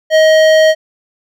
triangle tone with hard clipping, 630 Hz, D#5, 21 cents sharp, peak -7 dBFS, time 0.1-0.75 s, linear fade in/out 50 ms, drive 18 dB, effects none

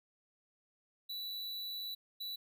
square tone bursts at uneven times, 3951 Hz, B7, in tune, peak -40 dBFS, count 2, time 1.09-1.95 / 2.2-2.36 s, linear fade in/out 10 ms, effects none

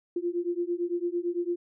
sine beating tone pair, 344 / 352.9 Hz, F4 / F4, -26 / +18 cents, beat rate 8.9 Hz, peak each -30 dBFS, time 0.16-1.56 s, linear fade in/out 5 ms, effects none

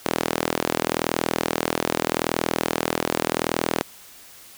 sawtooth tone with high-pass filter, 40.82 Hz, E1, 16 cents flat, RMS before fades -25 dBFS, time 0.05-3.83 s, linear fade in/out 10 ms, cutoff 340 Hz, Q 0.94, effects white hiss -46 dBFS RMS until 4.57 s

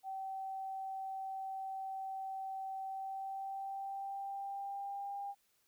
sine tone with pitch glide, 770 to 801.3 Hz, G5 to G5, -31 to +38 cents, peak -39 dBFS, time 0.03-5.35 s, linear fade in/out 50 ms, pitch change +69 cents, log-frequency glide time 2.84-5.19 s, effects white hiss -75 dBFS RMS until 5.67 s

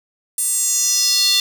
square tone with high-pass filter sweep, 393.1 Hz, G4, 5 cents sharp, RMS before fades -17 dBFS, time 0.38-1.4 s, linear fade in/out 2 ms, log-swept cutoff 9300 to 3800 Hz, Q 4.4, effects none

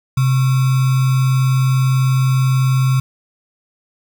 sine tone with sample-and-hold, 130.81 Hz, C3, in tune, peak -11 dBFS, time 0.17-3 s, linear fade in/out 5 ms, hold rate 1225 Hz, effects none

